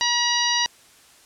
harmonic tone with a mistuned harmonic, 960 Hz, B5, 49 cents flat, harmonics 1 / 2 / 3 / 4 / 5 / 6, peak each -26 / -26 / -26 / -26 / -26 / -26 dBFS, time 0.01-0.66 s, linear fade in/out 0 ms, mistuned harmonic 5, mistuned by -23 cents, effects white hiss -52 dBFS RMS until 1.25 s + low-pass 10000 Hz 12 dB/octave

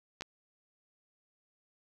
clicks, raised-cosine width 0.2 ms, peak -23 dBFS, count 2, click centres 0.209 / 0.221 s, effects none

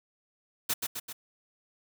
white noise with echo, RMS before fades -28 dBFS, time 0.69-0.74 s, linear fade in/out 10 ms, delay 130 ms, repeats 3, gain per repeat -4 dB, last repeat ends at 1.13 s, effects none

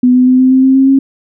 sine tone with pitch steps, 249.6 / 252.5 / 255.4 / 258.4 / 261.4 / 264.4 / 267.5 / 270.6 Hz, B3 / B3 / C4 / C4 / C4 / C4 / C4 / C#4, +19 / +39 / -42 / -21 / -1 / +18 / +38 / -42 cents, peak -4 dBFS, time 0.03-0.99 s, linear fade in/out 5 ms, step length 120 ms, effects none

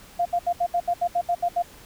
sine tone bursts, 698.5 Hz, F5, in tune, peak -19 dBFS, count 11, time 0.19-1.625 s, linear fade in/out 10 ms, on 65 ms, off 72 ms, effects pink hiss -48 dBFS RMS until 1.85 s

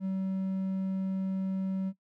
triangle tone, 190.6 Hz, G3, 48 cents flat, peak -27 dBFS, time 0-1.93 s, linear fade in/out 50 ms, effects noise-tail reverb RT60 0.1 s tail -17 dB re dry

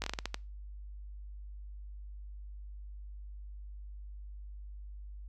slowing click train, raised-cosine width 0.2 ms, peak -17 dBFS, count 8, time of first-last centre 0.02-0.344 s, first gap 19 ms, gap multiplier 1.29, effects noise-tail reverb RT60 0.3 s tail -25 dB re dry + added 50 Hz sine -43 dBFS peak until 5.28 s

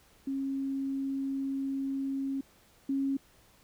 sine tone pair in turn, 271.7 / 273.1 Hz, C#4 / C#4, -35 / -26 cents, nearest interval unison, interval 9 cents, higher second, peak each -30 / -27 dBFS, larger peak second, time 0.27-2.41 / 2.89-3.17 s, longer first, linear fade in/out 5 ms, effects pink hiss -62 dBFS RMS until 3.63 s

